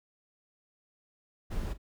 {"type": "noise with echo", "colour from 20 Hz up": "brown", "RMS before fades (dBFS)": -33, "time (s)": [1.5, 1.74], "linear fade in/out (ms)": 20, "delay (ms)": 40, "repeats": 1, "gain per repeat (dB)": -15, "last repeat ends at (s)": 1.78, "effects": []}